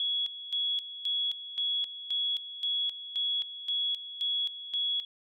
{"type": "tone with tremolo", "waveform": "sine", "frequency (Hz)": 3357, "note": "G#7", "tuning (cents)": 18, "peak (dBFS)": -27, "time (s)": [0, 5.05], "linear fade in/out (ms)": 2, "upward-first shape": "square", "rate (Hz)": 1.9, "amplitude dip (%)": 75, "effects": []}